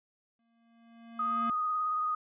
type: tone with exponential growth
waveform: square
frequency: 230.9 Hz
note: A#3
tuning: 16 cents flat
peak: -34 dBFS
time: 0.39-1.5 s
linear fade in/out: 2 ms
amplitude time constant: 240 ms
type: tone with vibrato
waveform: sine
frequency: 1244 Hz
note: D#6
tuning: 1 cent flat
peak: -28 dBFS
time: 1.19-2.15 s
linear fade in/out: 5 ms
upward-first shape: sine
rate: 18 Hz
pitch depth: 20 cents each way
effects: resampled to 8000 Hz